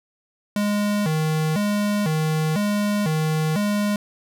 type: tone with vibrato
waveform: square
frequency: 179.7 Hz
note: F3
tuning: 50 cents sharp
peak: -20 dBFS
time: 0.56-3.96 s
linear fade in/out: 2 ms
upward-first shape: square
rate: 1 Hz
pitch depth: 240 cents each way
effects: none